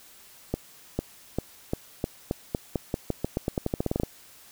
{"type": "accelerating click train", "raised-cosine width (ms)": 2, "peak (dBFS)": -12, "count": 22, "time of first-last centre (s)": [0.54, 4.034], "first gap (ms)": 450, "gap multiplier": 0.88, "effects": ["white hiss -52 dBFS RMS until 4.51 s"]}